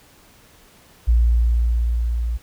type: tone with level ramp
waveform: sine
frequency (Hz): 58.27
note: A#1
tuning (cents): 0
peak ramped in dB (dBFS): -11 to -20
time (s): 1.07-2.38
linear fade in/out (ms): 20
effects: pink hiss -51 dBFS RMS until 2.42 s